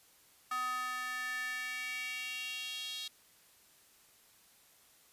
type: tone with high-pass filter sweep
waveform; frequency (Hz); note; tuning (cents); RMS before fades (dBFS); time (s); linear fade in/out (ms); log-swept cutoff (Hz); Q
square; 251.8; B3; +34; -39; 0.51-3.08; 5; 1200 to 3600; 4.5
effects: white hiss -64 dBFS RMS until 5.12 s + resampled to 32000 Hz